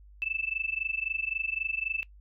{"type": "tone with amplitude modulation", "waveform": "sine", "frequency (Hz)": 2637, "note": "E7", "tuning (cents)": 0, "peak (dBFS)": -25, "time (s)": [0.22, 2.03], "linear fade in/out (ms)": 0, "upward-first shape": "sine", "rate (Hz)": 23.8, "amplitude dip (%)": 95, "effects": ["noise-tail reverb RT60 0.1 s tail -22 dB re dry", "added 50 Hz sine -50 dBFS peak until 2.2 s"]}